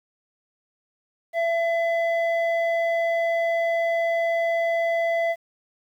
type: tone with low-pass filter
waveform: square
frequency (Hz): 671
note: E5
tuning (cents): +31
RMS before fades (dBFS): -23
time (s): 1.33-5.36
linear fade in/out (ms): 50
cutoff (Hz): 1700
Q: 2.1
effects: 9-bit

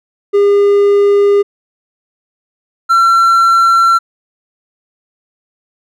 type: tone pair in turn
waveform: triangle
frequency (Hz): 404.7 / 1355.8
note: G#4 / E6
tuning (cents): -45 / +48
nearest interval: octave + major sixth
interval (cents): 2093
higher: second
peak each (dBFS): -4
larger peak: neither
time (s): 0.33-1.43 / 2.89-3.99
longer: neither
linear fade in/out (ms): 20
effects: none

